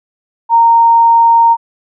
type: tone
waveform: sine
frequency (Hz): 925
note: A#5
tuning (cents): -14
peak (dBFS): -4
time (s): 0.49-1.57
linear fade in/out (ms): 50
effects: none